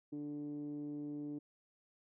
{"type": "tone with low-pass filter", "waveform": "10% pulse", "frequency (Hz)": 146.83, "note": "D3", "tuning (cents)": 0, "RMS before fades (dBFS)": -43, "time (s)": [0.12, 1.39], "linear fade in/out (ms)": 10, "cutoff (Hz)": 320, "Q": 6.9, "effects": []}